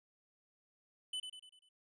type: tone with echo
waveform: square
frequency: 3009 Hz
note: F#7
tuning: 28 cents sharp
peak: -38 dBFS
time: 1.13-1.2 s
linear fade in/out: 5 ms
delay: 98 ms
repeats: 5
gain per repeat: -6 dB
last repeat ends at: 1.69 s
effects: resampled to 22050 Hz